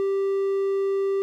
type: tone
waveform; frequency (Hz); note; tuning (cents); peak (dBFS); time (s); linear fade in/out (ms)
triangle; 392; G4; 0; -19; 0-1.22; 0
effects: none